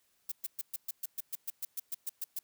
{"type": "noise bursts", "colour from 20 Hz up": "violet", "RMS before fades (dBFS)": -36, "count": 15, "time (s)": [0.29, 2.39], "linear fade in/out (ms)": 5, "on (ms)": 28, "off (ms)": 120, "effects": ["white hiss -73 dBFS RMS until 2.43 s"]}